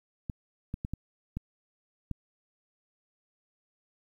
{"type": "clicks", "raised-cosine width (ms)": 5, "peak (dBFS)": -21, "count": 6, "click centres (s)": [0.298, 0.741, 0.849, 0.936, 1.37, 2.113], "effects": ["10-bit"]}